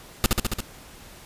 pink noise with echo, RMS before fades -17 dBFS, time 0.24-0.26 s, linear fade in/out 0 ms, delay 69 ms, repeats 5, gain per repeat -2 dB, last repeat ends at 0.605 s, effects pink hiss -46 dBFS RMS until 1.25 s + resampled to 32000 Hz

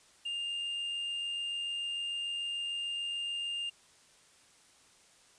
triangle tone with amplitude modulation, 2808 Hz, F7, 9 cents sharp, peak -31 dBFS, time 0.25-3.7 s, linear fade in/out 10 ms, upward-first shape sine, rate 86.8 Hz, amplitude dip 25%, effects white hiss -62 dBFS RMS until 5.38 s + resampled to 22050 Hz

